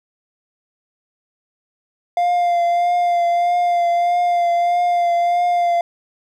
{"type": "tone with vibrato", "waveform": "triangle", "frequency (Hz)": 698.5, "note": "F5", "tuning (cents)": 0, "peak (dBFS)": -12, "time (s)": [2.17, 5.81], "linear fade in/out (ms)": 2, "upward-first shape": "triangle", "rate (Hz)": 1.6, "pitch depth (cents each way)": 25, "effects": []}